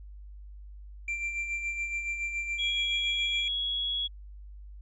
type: tone with tremolo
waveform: triangle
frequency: 2360 Hz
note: D7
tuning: 8 cents sharp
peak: -27 dBFS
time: 1.08-3.48 s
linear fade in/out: 2 ms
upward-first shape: sine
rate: 7.1 Hz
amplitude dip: 50%
type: tone with pitch glide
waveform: sine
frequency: 3322 to 3345 Hz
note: G#7 to G#7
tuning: 0 to +12 cents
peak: -28 dBFS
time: 2.58-4.08 s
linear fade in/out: 20 ms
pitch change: +12 cents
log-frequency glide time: 2.9-3.94 s
effects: added 50 Hz sine -43 dBFS peak until 4.81 s + resampled to 24000 Hz